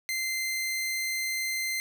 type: tone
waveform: sawtooth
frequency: 2079 Hz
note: C7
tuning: 12 cents flat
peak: -25 dBFS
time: 0.09-1.8 s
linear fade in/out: 0 ms
effects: none